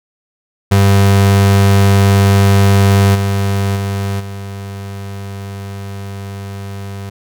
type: tone with level steps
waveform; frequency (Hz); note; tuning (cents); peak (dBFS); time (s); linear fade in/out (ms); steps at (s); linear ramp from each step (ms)
35% pulse; 98.8; G2; +14; -5 / -11 / -14 / -22; 0.71-7.1; 10; 3.14 / 3.75 / 4.19; 20
effects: none